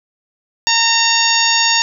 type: harmonic tone with a mistuned harmonic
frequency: 917 Hz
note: A#5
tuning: 29 cents flat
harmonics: 1 / 2 / 3 / 4 / 5 / 6 / 7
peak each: -19 / -19 / -19 / -19 / -19 / -19 / -19 dBFS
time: 0.67-1.82 s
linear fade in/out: 0 ms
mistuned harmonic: 7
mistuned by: +77 cents
effects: none